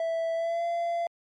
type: tone with pitch glide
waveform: triangle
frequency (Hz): 659.3 to 683.3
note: E5 to F5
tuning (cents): 0 to -38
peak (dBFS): -24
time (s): 0-1.07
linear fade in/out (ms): 2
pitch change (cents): +62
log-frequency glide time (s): 0.34-0.65
effects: MP3 48 kbps